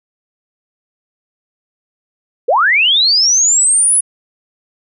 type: linear sweep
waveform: sine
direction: up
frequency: 415.3 to 10420 Hz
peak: -8 dBFS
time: 2.48-4.01 s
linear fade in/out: 10 ms
effects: none